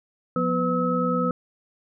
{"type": "tone cluster", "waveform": "sine", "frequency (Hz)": [177, 246.7, 502, 1289], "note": ["F3", "B3", "B4", "E6"], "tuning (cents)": [23, -2, 28, -39], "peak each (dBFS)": -26, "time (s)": [0.36, 1.31], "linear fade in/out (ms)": 2, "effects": []}